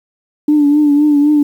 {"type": "tone with vibrato", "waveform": "sine", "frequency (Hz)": 293.7, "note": "D4", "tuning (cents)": 0, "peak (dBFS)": -6, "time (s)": [0.48, 1.43], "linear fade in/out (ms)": 5, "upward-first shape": "triangle", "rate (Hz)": 3.9, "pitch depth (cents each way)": 56, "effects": ["tanh soft clip ceiling -2 dBFS", "7-bit"]}